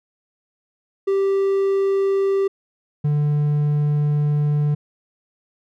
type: tone pair in turn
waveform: triangle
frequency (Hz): 391.4 / 147.67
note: G4 / D3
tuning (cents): -3 / +10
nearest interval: octave + perfect fourth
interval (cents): 1687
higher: first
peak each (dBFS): -14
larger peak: neither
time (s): 1.07-2.48 / 3.04-4.75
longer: second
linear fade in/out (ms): 10
effects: none